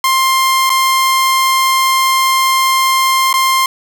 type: tone with dropouts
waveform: sawtooth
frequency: 1055 Hz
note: C6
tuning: 14 cents sharp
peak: -6 dBFS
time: 0.04-3.66 s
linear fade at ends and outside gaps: 2 ms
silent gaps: 0.695-0.701 / 3.329-3.339 s
effects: none

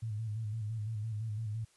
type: tone with vibrato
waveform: sine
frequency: 108.9 Hz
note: A2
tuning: 17 cents flat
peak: -34 dBFS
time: 0.02-1.65 s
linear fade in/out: 10 ms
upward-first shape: square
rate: 5.9 Hz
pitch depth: 60 cents each way
effects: white hiss -67 dBFS RMS until 1.76 s + resampled to 24000 Hz

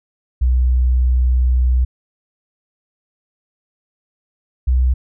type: tone pair in turn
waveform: sine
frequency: 62.5 / 63.26 Hz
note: B1 / B1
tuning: +21 / +42 cents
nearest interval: unison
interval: 21 cents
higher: second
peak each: -11 dBFS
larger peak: neither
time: 0.41-1.85 / 4.67-4.94 s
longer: first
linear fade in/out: 10 ms
effects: none

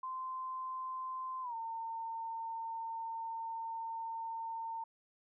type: tone with pitch glide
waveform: sine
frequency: 1037 to 908 Hz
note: C6 to A#5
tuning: -16 to -46 cents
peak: -38 dBFS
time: 0.03-4.84 s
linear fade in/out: 5 ms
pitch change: -230 cents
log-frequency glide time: 1.42-1.55 s
effects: none

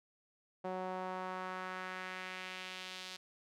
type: tone with band-pass filter sweep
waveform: sawtooth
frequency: 185.2 Hz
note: F#3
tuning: 2 cents sharp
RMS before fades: -43 dBFS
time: 0.64-3.17 s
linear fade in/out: 10 ms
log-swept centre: 650 to 4100 Hz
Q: 1.5
effects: none

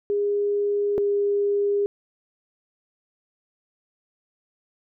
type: tone pair in turn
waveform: sine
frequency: 408.5 / 405.7 Hz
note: G#4 / G#4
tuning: -29 / -41 cents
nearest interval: unison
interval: 12 cents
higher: first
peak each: -20 / -19 dBFS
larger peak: second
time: 0.1-0.98 / 0.98-1.86 s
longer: neither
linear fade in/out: 0 ms
effects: none

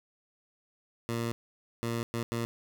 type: tone bursts at uneven times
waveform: 15% pulse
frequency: 116.54 Hz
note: A#2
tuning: in tune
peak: -24 dBFS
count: 4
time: 1.09-1.32 / 1.83-2.03 / 2.14-2.23 / 2.32-2.45 s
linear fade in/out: 0 ms
effects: none

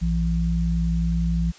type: tone pair together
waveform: sine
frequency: 59.49 / 168.4 Hz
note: A#1 / E3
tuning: +36 / +37 cents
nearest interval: octave + tritone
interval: 1801 cents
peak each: -22 / -22 dBFS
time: 0.01-1.52 s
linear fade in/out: 20 ms
effects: white hiss -48 dBFS RMS until 1.58 s + resampled to 16000 Hz

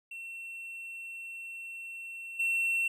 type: tone with level steps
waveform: triangle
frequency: 2710 Hz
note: E7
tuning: 47 cents sharp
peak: -38 / -25 dBFS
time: 0.11-2.88 s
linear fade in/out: 5 ms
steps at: 2.39 s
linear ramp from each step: 10 ms
effects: none

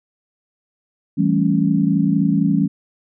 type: chord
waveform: sine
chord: A dominant seventh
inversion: second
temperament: equal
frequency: 164.81 / 196 / 220 / 277.2 Hz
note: E3 / G3 / A3 / C#4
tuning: 0 / 0 / 0 / 0 cents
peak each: -19 / -18 / -22 / -19 dBFS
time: 1.17-2.68 s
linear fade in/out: 20 ms
effects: none

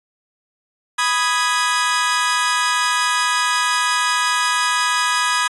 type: chord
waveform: sawtooth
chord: G# minor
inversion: first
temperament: equal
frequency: 987.8 / 1244.5 / 1661.2 Hz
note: B5 / D#6 / G#6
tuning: 0 / 0 / 0 cents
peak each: -17 dBFS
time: 0.98-5.48 s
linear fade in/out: 10 ms
effects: resampled to 24000 Hz

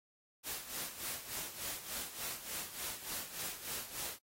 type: noise with tremolo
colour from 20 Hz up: white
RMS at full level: -40 dBFS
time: 0.43-4.19 s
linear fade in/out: 50 ms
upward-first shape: sine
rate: 3.4 Hz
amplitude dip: 70%
effects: AAC 48 kbps

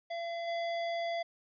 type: tone with level steps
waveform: square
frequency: 679 Hz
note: F5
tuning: 49 cents flat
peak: -36 / -33 dBFS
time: 0.1-1.23 s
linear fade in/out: 10 ms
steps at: 0.47 s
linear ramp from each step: 10 ms
effects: resampled to 11025 Hz + 12-bit

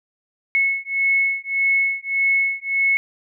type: beating tone pair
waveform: sine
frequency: 2193 / 2194.7 Hz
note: C#7 / C#7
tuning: -19 / -18 cents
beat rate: 1.7 Hz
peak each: -20 dBFS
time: 0.55-2.97 s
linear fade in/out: 0 ms
effects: none

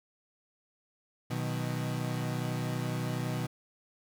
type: chord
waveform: 35% pulse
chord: B major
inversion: none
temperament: equal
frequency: 123.47 / 155.56 / 185 Hz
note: B2 / D#3 / F#3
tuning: 0 / 0 / 0 cents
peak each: -32 / -34 / -38 dBFS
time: 1.3-3.47 s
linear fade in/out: 10 ms
effects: none

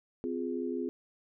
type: chord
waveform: sine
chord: F minor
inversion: second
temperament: equal with one note detuned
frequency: 257.4 / 349.2 / 415.3 Hz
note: C4 / F4 / Ab4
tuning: -28 / 0 / 0 cents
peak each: -35 / -36 / -37 dBFS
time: 0.24-0.89 s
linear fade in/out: 0 ms
effects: none

